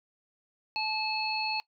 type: harmonic tone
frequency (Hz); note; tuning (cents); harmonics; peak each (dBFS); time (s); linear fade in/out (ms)
867; A5; -26; 1 / 3 / 5; -33 / -33 / -33; 0.76-1.6; 0
effects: noise-tail reverb RT60 0.1 s tail -21 dB re dry